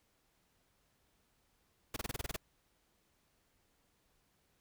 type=noise bursts; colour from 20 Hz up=pink; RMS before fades=-38 dBFS; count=9; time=1.94-2.364 s; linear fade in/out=5 ms; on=24 ms; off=26 ms; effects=pink hiss -75 dBFS RMS until 4.6 s